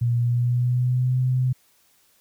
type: tone with pitch glide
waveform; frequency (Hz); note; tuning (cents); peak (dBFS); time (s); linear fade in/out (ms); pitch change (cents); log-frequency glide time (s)
sine; 119.2 to 127.76; A#2 to C3; +39 to -41; -18; 0.01-1.53; 10; +120; 0.15-1.18
effects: white hiss -61 dBFS RMS until 2.2 s